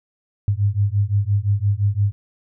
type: beating tone pair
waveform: sine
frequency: 98.8 / 104.6 Hz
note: G2 / G#2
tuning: +14 / +13 cents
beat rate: 5.8 Hz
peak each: -19 dBFS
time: 0.48-2.12 s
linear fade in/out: 0 ms
effects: none